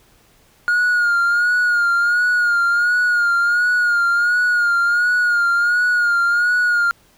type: tone with vibrato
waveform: triangle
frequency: 1428 Hz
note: F6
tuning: 38 cents sharp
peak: -11 dBFS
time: 0.68-6.91 s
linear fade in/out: 0 ms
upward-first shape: sine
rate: 1.4 Hz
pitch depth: 47 cents each way
effects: tanh soft clip ceiling -7 dBFS + pink hiss -54 dBFS RMS until 7.17 s